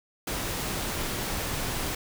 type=noise; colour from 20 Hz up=pink; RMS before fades=-31 dBFS; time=0.27-1.95 s; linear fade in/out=5 ms; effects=none